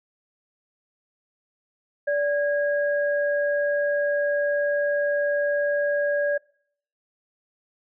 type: tone pair together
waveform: sine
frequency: 580 / 1640.5 Hz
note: D5 / G#6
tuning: -22 / -22 cents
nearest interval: octave + tritone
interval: 1800 cents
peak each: -21 / -28 dBFS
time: 2.07-6.38 s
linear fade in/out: 10 ms
effects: noise-tail reverb RT60 0.6 s tail -24 dB re dry